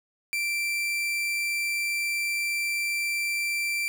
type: tone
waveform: 40% pulse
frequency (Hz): 2349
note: D7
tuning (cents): 0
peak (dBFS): -25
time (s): 0.33-3.88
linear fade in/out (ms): 0
effects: none